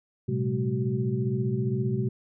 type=tone cluster; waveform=sine; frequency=113.7 / 128.8 / 191.3 / 213.5 / 376.4 Hz; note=A#2 / C3 / G3 / G#3 / F#4; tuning=-43 / -27 / -42 / +48 / +30 cents; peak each=-32 / -27 / -34 / -32 / -32 dBFS; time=0.28-2.09 s; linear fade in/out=10 ms; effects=none